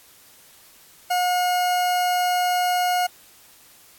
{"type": "tone", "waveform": "40% pulse", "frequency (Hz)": 720, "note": "F#5", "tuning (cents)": -47, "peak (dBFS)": -18, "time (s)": [1.1, 3.07], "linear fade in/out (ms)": 10, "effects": ["white hiss -51 dBFS RMS until 3.98 s", "AAC 64 kbps"]}